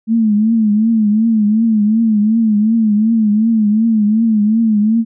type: tone with vibrato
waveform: sine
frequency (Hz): 217.9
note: A3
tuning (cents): -17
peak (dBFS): -9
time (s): 0.07-5.05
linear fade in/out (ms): 50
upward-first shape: triangle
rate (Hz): 2.7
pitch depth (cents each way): 110
effects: none